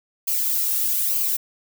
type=noise with flanger; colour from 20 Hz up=violet; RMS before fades=-22 dBFS; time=0.27-1.37 s; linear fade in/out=10 ms; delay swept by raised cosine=0.53 to 2.03 ms; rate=1.1 Hz; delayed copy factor=-0.55; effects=none